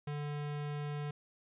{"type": "tone", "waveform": "square", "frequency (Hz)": 146.83, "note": "D3", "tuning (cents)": 0, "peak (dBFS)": -37, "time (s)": [0.07, 1.11], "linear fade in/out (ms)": 5, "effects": ["resampled to 8000 Hz"]}